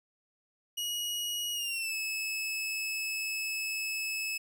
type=tone with pitch glide; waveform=sawtooth; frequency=2899 to 2598 Hz; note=F#7 to E7; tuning=-36 to -26 cents; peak=-29 dBFS; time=0.77-4.38 s; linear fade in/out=10 ms; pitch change=-190 cents; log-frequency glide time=1.53-1.95 s; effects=none